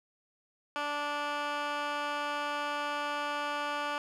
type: tone with band-pass filter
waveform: 15% pulse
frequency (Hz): 292.1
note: D4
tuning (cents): -9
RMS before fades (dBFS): -34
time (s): 0.76-3.98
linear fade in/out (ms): 0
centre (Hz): 1700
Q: 1.2
effects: none